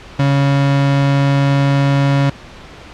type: tone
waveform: 35% pulse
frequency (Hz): 139.4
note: C#3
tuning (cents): +10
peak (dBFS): -9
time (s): 0.19-2.3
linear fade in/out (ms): 5
effects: pink hiss -36 dBFS RMS until 2.93 s + low-pass 4000 Hz 12 dB/octave